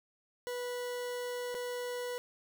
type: tone with dropouts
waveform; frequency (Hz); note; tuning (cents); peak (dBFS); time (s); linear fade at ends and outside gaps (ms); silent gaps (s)
40% pulse; 490.7; B4; -11; -35; 0.47-2.18; 0; 1.544-1.549
effects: none